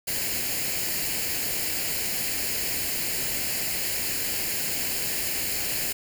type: noise with comb filter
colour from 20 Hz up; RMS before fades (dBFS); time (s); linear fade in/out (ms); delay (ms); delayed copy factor
white; -28; 0.07-5.93; 10; 0.42; +0.65
effects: none